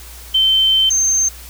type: tone pair in turn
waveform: sine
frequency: 3096 / 6315 Hz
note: G7 / G8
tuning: -22 / +12 cents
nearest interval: octave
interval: 1234 cents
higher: second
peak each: -10 / -12 dBFS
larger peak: first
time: 0.34-0.9 / 0.9-1.29 s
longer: first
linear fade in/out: 10 ms
effects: added 60 Hz sine -36 dBFS peak until 1.49 s + white hiss -38 dBFS RMS until 1.49 s